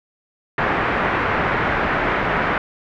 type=low-pass noise; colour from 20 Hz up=white; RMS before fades=-20 dBFS; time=0.58-2.58 s; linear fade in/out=2 ms; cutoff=1900 Hz; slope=24 dB/octave; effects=none

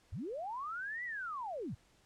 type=linear two-way sweep; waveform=sine; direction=up then down; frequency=58.27 to 2000 to 73.4 Hz; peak=-38 dBFS; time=0.12-1.75 s; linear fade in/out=10 ms; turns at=1.04 s; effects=pink hiss -68 dBFS RMS until 2.05 s + low-pass 9000 Hz 12 dB/octave

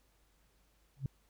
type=tone with exponential growth; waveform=sine; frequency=135.9 Hz; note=C#3; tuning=34 cents flat; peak=-28 dBFS; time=0.96-1.06 s; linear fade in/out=2 ms; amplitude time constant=20 ms; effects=added 50 Hz sine -70 dBFS peak until 1.29 s + pink hiss -73 dBFS RMS until 1.29 s

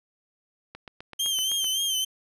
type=click train; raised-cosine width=0.3 ms; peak=-24 dBFS; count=8; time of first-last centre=0.75-1.644 s; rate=7.83 Hz
type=tone with vibrato; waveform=sawtooth; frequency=3136 Hz; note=G7; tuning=in tune; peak=-21 dBFS; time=1.19-2.05 s; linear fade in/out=10 ms; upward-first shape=sine; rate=3.5 Hz; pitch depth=57 cents each way
effects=resampled to 32000 Hz

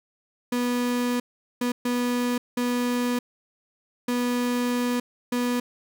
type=tone bursts at uneven times; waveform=35% pulse; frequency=244.7 Hz; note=B3; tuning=16 cents flat; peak=-21 dBFS; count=6; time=0.52-1.2 / 1.61-1.72 / 1.85-2.38 / 2.57-3.19 / 4.08-5 / 5.32-5.6 s; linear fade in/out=5 ms; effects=none

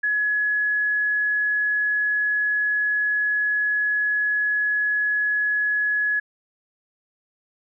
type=tone; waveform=sine; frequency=1690 Hz; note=G#6; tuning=30 cents sharp; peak=-19 dBFS; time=0.03-6.2 s; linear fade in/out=10 ms; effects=none

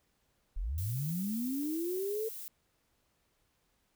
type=linear sweep; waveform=sine; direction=up; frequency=30.87 to 451.7 Hz; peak=-32 dBFS; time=0.56-2.29 s; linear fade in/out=10 ms
type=noise; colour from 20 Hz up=violet; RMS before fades=-44 dBFS; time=0.78-2.48 s; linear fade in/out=0 ms
effects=pink hiss -75 dBFS RMS until 3.95 s

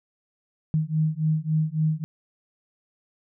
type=beating tone pair; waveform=sine; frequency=154.6 / 158.2 Hz; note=D#3 / D#3; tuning=-11 / +29 cents; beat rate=3.6 Hz; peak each=-24 dBFS; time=0.74-2.04 s; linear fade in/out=0 ms; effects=none

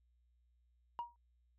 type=tone with exponential decay; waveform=sine; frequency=950 Hz; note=A#5; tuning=33 cents sharp; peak=-33 dBFS; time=0.99-1.16 s; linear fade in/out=0 ms; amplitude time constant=35 ms; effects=tanh soft clip ceiling -35 dBFS + added 60 Hz sine -70 dBFS peak until 1.58 s

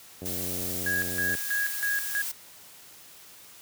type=click train; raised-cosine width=2 ms; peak=-25 dBFS; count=103; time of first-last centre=0.22-1.351 s; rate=90.2 Hz
type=noise; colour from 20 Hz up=blue; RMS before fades=-33 dBFS; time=0.25-2.32 s; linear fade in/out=10 ms
type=tone with tremolo; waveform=sine; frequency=1652 Hz; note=G#6; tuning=10 cents flat; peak=-25 dBFS; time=0.86-2.22 s; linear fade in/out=5 ms; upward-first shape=square; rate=3.1 Hz; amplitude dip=80%
effects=white hiss -50 dBFS RMS until 3.61 s + high-pass 60 Hz 12 dB/octave

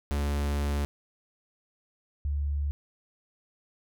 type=tone pair in turn; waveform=45% pulse / sine; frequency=72 / 72 Hz; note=D2 / D2; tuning=-34 / -34 cents; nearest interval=unison; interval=0 cents; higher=neither; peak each=-26 dBFS; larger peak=neither; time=0.11-0.85 / 2.25-2.71 s; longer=first; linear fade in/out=0 ms; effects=none

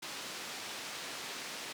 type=band-pass noise; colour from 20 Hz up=white; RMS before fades=-43 dBFS; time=0.02-1.73 s; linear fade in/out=10 ms; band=170 to 5100 Hz; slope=12 dB/octave; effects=none

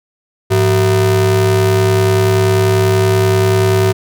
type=ring-modulated tone; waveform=square; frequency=138.59 Hz; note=C#3; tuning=in tune; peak=-7 dBFS; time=0.5-3.93 s; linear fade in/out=20 ms; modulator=242 Hz; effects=none

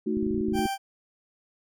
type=chord; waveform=sine; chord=D# diminished; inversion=second; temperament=equal; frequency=220 / 311.1 / 370 Hz; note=A3 / D#4 / F#4; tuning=0 / 0 / 0 cents; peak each=-28 / -30 / -29 dBFS; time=0.06-0.67 s; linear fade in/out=10 ms
type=clicks; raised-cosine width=5 ms; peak=-24 dBFS; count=12; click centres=0.171 / 0.228 / 0.267 / 0.309 / 0.345 / 0.378 / 0.409 / 0.485 / 0.524 / 0.555 / 0.592 / 0.656 s
type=tone; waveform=40% pulse; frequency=784 Hz; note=G5; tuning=in tune; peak=-27 dBFS; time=0.53-0.78 s; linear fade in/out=50 ms
effects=none

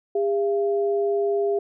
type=tone pair together; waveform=sine; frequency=404.3 / 680 Hz; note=G#4 / F5; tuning=-46 / -46 cents; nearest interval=major sixth; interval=900 cents; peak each=-20 / -28 dBFS; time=0.15-1.59 s; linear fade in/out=5 ms; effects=none

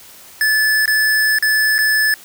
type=tone with dropouts; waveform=square; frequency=1735 Hz; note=A6; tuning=25 cents flat; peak=-13 dBFS; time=0.41-2.14 s; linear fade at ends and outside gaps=1 ms; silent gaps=0.857-0.878 / 1.386-1.425 / 1.782-1.788 s; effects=white hiss -41 dBFS RMS until 2.24 s

